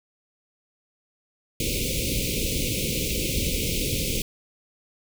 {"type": "band-stop noise", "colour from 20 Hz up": "pink", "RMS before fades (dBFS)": -26, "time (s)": [1.6, 4.22], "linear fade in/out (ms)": 2, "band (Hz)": [550, 2200], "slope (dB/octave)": 96, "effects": []}